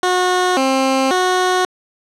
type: tone with pitch steps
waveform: 15% pulse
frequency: 363.9 / 265.6 / 366.9 Hz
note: F#4 / C4 / F#4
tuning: -29 / +26 / -15 cents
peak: -7 dBFS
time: 0.03-1.65 s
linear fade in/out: 2 ms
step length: 540 ms
effects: low-pass 8000 Hz 12 dB/octave